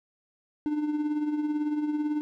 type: tone with tremolo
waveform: triangle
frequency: 299.5 Hz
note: D4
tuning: 34 cents sharp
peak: -21 dBFS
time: 0.66-2.21 s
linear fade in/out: 0 ms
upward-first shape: triangle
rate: 18 Hz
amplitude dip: 60%
effects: none